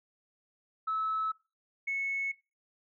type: tone pair in turn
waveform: sine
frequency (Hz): 1300 / 2200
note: E6 / C#7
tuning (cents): -24 / -14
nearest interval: major sixth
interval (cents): 910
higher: second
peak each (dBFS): -28 / -29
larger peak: first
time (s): 0.87-1.32 / 1.87-2.32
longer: neither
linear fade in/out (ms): 10
effects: noise-tail reverb RT60 0.3 s tail -22 dB re dry + tanh soft clip ceiling -24 dBFS